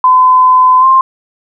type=tone with pitch glide; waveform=sine; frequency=1018 to 1053.9 Hz; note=C6 to C6; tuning=-48 to +12 cents; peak=-3 dBFS; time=0.04-1.01 s; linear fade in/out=2 ms; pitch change=+60 cents; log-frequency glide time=0.8-0.85 s; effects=none